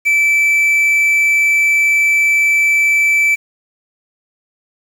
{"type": "tone with quantisation", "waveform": "triangle", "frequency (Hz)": 2319, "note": "D7", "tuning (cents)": -22, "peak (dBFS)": -8, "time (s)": [0.05, 3.36], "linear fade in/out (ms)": 20, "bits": 6, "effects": []}